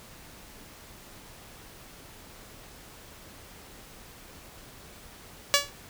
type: tone with exponential decay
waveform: 5% pulse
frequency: 570 Hz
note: C#5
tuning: 48 cents sharp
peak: -4 dBFS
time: 5.54-5.72 s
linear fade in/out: 0 ms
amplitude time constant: 39 ms
effects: pink hiss -49 dBFS RMS until 5.89 s